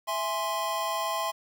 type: chord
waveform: square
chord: E augmented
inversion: none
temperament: equal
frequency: 659.3 / 830.6 / 1046.5 Hz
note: E5 / G#5 / B#5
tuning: 0 / 0 / 0 cents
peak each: -34 / -35 / -31 dBFS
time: 0.07-1.32 s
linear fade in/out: 20 ms
effects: 9-bit